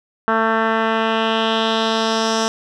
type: tone with low-pass filter sweep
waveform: 10% pulse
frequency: 223.3 Hz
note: A3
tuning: 26 cents sharp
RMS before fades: -18 dBFS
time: 0.28-2.48 s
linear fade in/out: 0 ms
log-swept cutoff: 1500 to 6100 Hz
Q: 2.5
effects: none